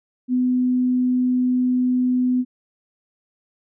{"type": "tone", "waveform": "sine", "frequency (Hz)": 251.3, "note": "B3", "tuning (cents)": 30, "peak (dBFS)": -16, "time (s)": [0.28, 2.45], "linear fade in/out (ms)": 50, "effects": []}